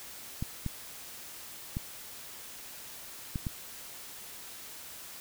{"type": "clicks", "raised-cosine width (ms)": 5, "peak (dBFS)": -20, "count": 5, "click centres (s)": [0.425, 0.663, 1.769, 3.358, 3.468], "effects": ["white hiss -46 dBFS RMS until 5.2 s"]}